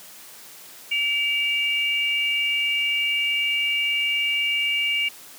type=tone pair together; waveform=sine; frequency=2300 / 2808 Hz; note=D7 / F7; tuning=-37 / +9 cents; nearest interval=minor third; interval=346 cents; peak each=-23 dBFS; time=0.91-5.09 s; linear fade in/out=10 ms; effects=white hiss -44 dBFS RMS until 5.38 s + high-pass 150 Hz 12 dB/octave